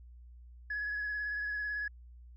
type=tone with vibrato; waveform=sine; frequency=1685 Hz; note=G#6; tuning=25 cents sharp; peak=-32 dBFS; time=0.7-1.88 s; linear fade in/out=5 ms; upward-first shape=sine; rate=18 Hz; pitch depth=21 cents each way; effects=tanh soft clip ceiling -30 dBFS + added 60 Hz sine -50 dBFS peak until 2.36 s